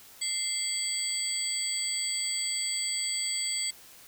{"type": "tone cluster", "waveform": "sine", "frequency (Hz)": [2086, 3317, 4591, 7990], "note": ["C7", "G#7", "D8", "B8"], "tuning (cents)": [-6, -3, -40, 19], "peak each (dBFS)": [-37, -37, -34, -31], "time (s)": [0.21, 3.71], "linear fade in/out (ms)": 10, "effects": ["white hiss -52 dBFS RMS until 4.07 s"]}